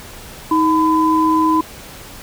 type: tone pair together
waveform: sine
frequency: 316.4 / 1007.7 Hz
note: D#4 / B5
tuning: +29 / +35 cents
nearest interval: octave + minor sixth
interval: 2006 cents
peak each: -14 dBFS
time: 0.51-1.61 s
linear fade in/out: 5 ms
effects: pink hiss -36 dBFS RMS until 2.22 s